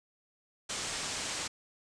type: low-pass noise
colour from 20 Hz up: white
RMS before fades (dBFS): -37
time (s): 0.69-1.48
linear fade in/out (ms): 10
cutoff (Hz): 8500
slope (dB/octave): 48
effects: none